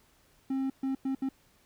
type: tone bursts at uneven times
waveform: triangle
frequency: 267.2 Hz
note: C4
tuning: 36 cents sharp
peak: -26 dBFS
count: 4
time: 0.5-0.7 / 0.83-0.95 / 1.05-1.15 / 1.22-1.29 s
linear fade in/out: 5 ms
effects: pink hiss -65 dBFS RMS until 1.65 s